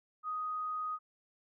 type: tone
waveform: sine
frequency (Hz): 1248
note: D#6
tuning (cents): +5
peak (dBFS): -34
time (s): 0.23-0.99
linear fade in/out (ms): 50
effects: none